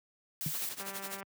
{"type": "noise", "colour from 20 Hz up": "blue", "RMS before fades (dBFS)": -37, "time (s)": [0.41, 0.69], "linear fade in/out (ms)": 0}
{"type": "tone with exponential decay", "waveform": "sine", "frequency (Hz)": 152.8, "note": "D#3", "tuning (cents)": -31, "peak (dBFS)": -27, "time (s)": [0.46, 0.54], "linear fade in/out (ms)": 2, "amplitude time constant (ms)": 16}
{"type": "noise with tremolo", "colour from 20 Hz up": "white", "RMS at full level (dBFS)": -39, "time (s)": [0.53, 1.21], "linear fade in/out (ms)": 20, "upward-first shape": "sine", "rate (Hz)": 12, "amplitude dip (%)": 85}
{"type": "click train", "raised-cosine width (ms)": 0.5, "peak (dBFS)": -30, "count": 85, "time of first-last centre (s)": [0.8, 1.229], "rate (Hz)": 196}
{"effects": ["high-pass 100 Hz 12 dB/octave"]}